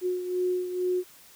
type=beating tone pair; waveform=sine; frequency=362.6 / 364.8 Hz; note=F#4 / F#4; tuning=-35 / -24 cents; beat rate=2.2 Hz; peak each=-26 / -33 dBFS; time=0.01-1.04 s; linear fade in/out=50 ms; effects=white hiss -53 dBFS RMS until 1.35 s